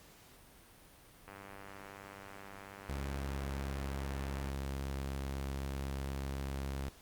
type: click train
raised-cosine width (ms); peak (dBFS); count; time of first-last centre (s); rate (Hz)
0.5; -34; 318; 1.28-4.492; 98.7
type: tone with pitch glide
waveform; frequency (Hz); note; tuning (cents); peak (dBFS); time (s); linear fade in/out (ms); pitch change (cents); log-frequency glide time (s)
sawtooth; 68.8 to 68.05; C#2 to C#2; -12 to -31; -33; 2.89-6.89; 0; -19; 3.03-4.99
effects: pink hiss -59 dBFS RMS until 7.01 s + Opus 48 kbps